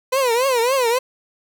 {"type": "tone with vibrato", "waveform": "30% pulse", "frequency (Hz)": 500, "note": "B4", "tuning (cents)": 21, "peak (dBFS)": -13, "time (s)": [0.12, 0.99], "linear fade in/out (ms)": 10, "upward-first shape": "triangle", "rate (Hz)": 3.6, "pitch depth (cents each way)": 190, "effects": []}